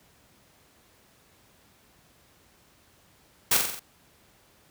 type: noise with echo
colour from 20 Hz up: white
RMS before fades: -21 dBFS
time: 3.51-3.57 s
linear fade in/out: 5 ms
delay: 45 ms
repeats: 5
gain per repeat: -4 dB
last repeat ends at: 3.795 s
effects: pink hiss -60 dBFS RMS until 4.7 s + high-pass 60 Hz 12 dB/octave